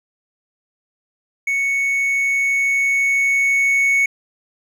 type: tone with level ramp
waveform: triangle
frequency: 2217 Hz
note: C#7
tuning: in tune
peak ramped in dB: -15 to -11 dBFS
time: 1.47-4.06 s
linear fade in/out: 5 ms
effects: none